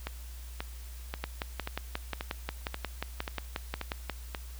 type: two click trains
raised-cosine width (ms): 0.3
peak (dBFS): -16 / -18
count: 17 / 9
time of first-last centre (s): 1.24-4.097 / 0.07-4.348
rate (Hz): 5.6 / 1.87
effects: added 60 Hz sine -41 dBFS peak until 4.59 s + white hiss -53 dBFS RMS until 4.59 s